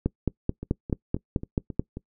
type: two click trains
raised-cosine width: 3 ms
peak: -21 / -10 dBFS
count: 6 / 9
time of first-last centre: 0.63-1.97 / 0.06-1.795 s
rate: 3.73 / 4.61 Hz
effects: noise-tail reverb RT60 0.1 s tail -23 dB re dry